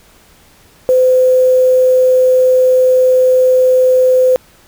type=tone with quantisation; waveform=sine; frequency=511 Hz; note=C5; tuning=41 cents flat; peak=-6 dBFS; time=0.89-4.36 s; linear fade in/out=0 ms; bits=5; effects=pink hiss -46 dBFS RMS until 4.67 s